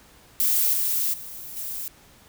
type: noise with level steps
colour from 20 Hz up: violet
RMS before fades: -21 / -24 / -38 / -32 dBFS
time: 0.4-1.88 s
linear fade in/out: 0 ms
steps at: 0.73 / 1.13 / 1.56 s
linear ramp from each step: 10 ms
effects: pink hiss -53 dBFS RMS until 2.28 s